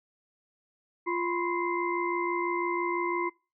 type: tone cluster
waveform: sine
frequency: 348.1 / 997 / 1063 / 2082 Hz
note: F4 / B5 / C6 / C7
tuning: -6 / +16 / +27 / -9 cents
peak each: -30 / -33 / -34 / -35 dBFS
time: 1.06-3.3 s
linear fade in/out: 20 ms
effects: noise-tail reverb RT60 0.3 s tail -24 dB re dry